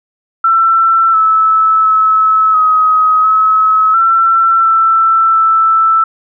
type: tone with pitch steps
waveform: sine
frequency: 1340 / 1306 / 1297 / 1265 / 1287 / 1344 / 1332 / 1323 Hz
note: E6 / E6 / E6 / D#6 / E6 / E6 / E6 / E6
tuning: +28 / -17 / -28 / +28 / -42 / +33 / +18 / +6 cents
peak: -6 dBFS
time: 0.44-6.04 s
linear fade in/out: 5 ms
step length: 700 ms
effects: none